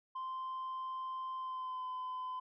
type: tone with pitch glide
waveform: sine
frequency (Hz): 1041 to 1018.4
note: C6 to C6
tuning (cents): -9 to -47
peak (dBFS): -36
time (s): 0.15-2.4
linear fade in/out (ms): 10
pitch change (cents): -38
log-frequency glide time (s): 1.36-1.86
effects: tanh soft clip ceiling -37 dBFS